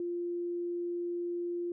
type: tone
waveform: sine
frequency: 348 Hz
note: F4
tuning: 6 cents flat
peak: -32 dBFS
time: 0-1.72 s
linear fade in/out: 2 ms
effects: none